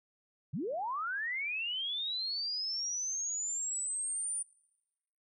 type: linear sweep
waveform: sine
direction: up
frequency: 112.6 to 9397 Hz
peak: -33 dBFS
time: 0.53-4.43 s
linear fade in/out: 10 ms
effects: noise-tail reverb RT60 1.0 s tail -24 dB re dry